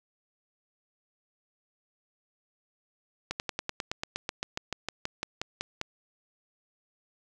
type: slowing click train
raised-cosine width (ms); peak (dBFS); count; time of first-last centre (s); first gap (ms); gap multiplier
0.2; -14; 19; 3.31-5.814; 89; 1.05
effects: none